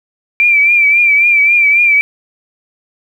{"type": "tone with vibrato", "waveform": "sine", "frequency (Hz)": 2349, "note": "D7", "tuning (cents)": 0, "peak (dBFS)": -6, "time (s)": [0.4, 2.01], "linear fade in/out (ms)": 0, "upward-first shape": "triangle", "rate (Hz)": 3.7, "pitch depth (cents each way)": 66, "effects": ["7-bit"]}